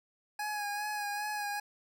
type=tone with vibrato; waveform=25% pulse; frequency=830.6 Hz; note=G#5; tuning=in tune; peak=-30 dBFS; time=0.39-1.6 s; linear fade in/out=5 ms; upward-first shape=sine; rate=2.5 Hz; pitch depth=29 cents each way; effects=none